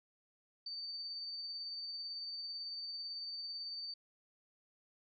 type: tone with tremolo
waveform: sine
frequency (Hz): 4585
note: D8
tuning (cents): -42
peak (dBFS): -40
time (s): 0.66-3.94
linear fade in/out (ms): 5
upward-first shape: sine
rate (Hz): 18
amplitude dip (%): 25
effects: none